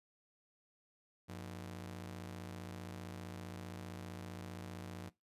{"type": "ring-modulated tone", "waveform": "sawtooth", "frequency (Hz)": 135.3, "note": "C#3", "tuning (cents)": -42, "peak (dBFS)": -38, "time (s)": [1.28, 5.1], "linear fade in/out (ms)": 20, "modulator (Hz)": 40, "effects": ["noise-tail reverb RT60 0.2 s tail -20 dB re dry", "resampled to 32000 Hz"]}